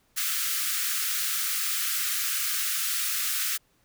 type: high-pass noise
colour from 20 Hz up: white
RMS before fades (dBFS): -28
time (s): 0.16-3.58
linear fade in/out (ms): 20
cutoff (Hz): 1200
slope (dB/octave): 96
effects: pink hiss -67 dBFS RMS until 3.84 s